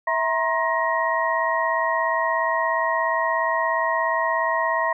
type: tone cluster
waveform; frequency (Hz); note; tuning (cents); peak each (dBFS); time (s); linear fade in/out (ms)
sine; 653 / 948 / 1065 / 1885; E5 / A#5 / C6 / A#6; -17 / +29 / +30 / +19; -25; 0.07-4.93; 5
effects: none